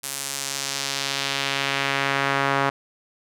sawtooth tone with band-pass filter sweep, 138.1 Hz, C#3, 6 cents flat, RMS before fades -25 dBFS, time 0.03-2.7 s, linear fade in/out 10 ms, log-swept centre 10000 to 1200 Hz, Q 1.1, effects none

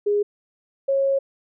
sine tone pair in turn, 411.8 / 546.5 Hz, G#4 / C#5, -15 / -25 cents, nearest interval perfect fourth, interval 490 cents, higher second, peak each -17 dBFS, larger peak neither, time 0.06-0.23 / 0.88-1.19 s, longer second, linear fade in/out 10 ms, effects none

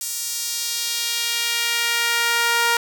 sawtooth tone with high-pass filter sweep, 469.1 Hz, A#4, 11 cents sharp, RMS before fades -22 dBFS, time 0.01-2.77 s, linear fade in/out 2 ms, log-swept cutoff 7300 to 1100 Hz, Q 1.1, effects none

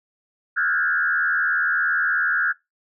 sine tone with frequency modulation, 1534 Hz, G6, 38 cents flat, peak -18 dBFS, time 0.56-2.53 s, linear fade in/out 20 ms, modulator 78.5 Hz, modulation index 2, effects noise-tail reverb RT60 0.2 s tail -23 dB re dry

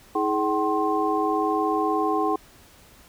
sine tone cluster, 319.3 / 420 / 763 / 1058 Hz, D#4 / G#4 / G5 / C6, +45 / +19 / -47 / +19 cents, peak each -26 dBFS, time 0.15-2.36 s, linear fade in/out 5 ms, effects pink hiss -52 dBFS RMS until 3.08 s

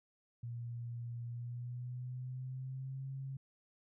sine tone with pitch glide, 118.6 to 134.67 Hz, A#2 to C#3, +30 to -50 cents, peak -40 dBFS, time 0.43-3.37 s, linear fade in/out 5 ms, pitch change +220 cents, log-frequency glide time 1.26-3.08 s, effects none

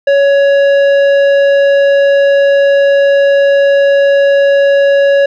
sine tone with tanh clipping, 559 Hz, C#5, 14 cents sharp, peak -7 dBFS, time 0.07-5.26 s, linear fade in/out 5 ms, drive 11 dB, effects none

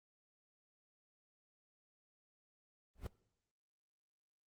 brown noise with exponential growth, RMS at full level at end -35 dBFS, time 2.95-3.07 s, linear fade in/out 5 ms, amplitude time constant 25 ms, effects noise-tail reverb RT60 0.8 s tail -22 dB re dry + Opus 24 kbps

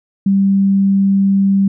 sine tone, 196 Hz, G3, in tune, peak -9 dBFS, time 0.26-1.68 s, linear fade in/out 5 ms, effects none

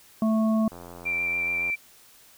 harmonic tone, 220 Hz, A3, in tune, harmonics 1 / 3 / 5, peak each -20 / -30 / -35 dBFS, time 0.22-0.68 s, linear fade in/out 2 ms
click train, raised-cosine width 1 ms, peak -28 dBFS, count 86, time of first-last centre 0.72-1.699 s, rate 86.8 Hz
sine tone with vibrato, 2355 Hz, D7, 4 cents sharp, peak -24 dBFS, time 1.05-1.76 s, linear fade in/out 20 ms, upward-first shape square, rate 7.1 Hz, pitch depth 8 cents each way
effects white hiss -54 dBFS RMS until 2.37 s

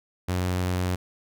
sawtooth tone, 90.8 Hz, F#2, 32 cents flat, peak -20 dBFS, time 0.28-0.96 s, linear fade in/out 10 ms, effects none

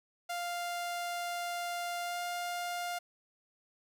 sawtooth tone with pitch glide, 698.5 to 703.4 Hz, F5 to F5, 0 to +12 cents, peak -31 dBFS, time 0.29-2.99 s, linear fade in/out 10 ms, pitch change +12 cents, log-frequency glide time 2.03-2.19 s, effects none

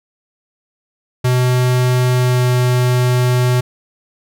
square tone with pitch glide, 125.6 to 124.8 Hz, B2 to B2, +30 to +19 cents, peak -12 dBFS, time 1.24-3.61 s, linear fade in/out 10 ms, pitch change -11 cents, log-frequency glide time 2.16-2.49 s, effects none

